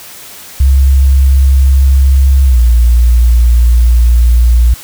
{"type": "tone with pitch glide", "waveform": "sine", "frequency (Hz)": [67.2, 59.18], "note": ["C2", "A#1"], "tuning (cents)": [47, 27], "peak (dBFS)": -3, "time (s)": [0.6, 4.74], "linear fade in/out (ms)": 5, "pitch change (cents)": -220, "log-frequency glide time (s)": [2.45, 2.59], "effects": ["white hiss -31 dBFS RMS until 4.83 s"]}